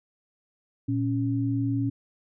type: tone pair together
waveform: sine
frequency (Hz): 116.08 / 277.2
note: A#2 / C#4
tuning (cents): -7 / 0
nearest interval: octave + minor third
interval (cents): 1507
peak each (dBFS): -26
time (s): 0.88-1.9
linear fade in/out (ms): 10
effects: none